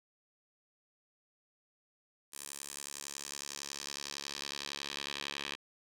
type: tone with band-pass filter sweep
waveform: 10% pulse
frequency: 70.9 Hz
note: C#2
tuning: 40 cents sharp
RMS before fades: -43 dBFS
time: 2.32-5.56 s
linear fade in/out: 20 ms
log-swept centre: 9500 to 3100 Hz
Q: 1.7
effects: none